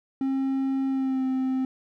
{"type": "tone with pitch glide", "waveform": "triangle", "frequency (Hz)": [268.2, 261.2], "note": ["C4", "C4"], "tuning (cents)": [43, -3], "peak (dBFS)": -21, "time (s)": [0.21, 1.65], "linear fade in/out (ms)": 2, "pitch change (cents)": -46, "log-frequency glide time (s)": [0.88, 1.25], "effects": []}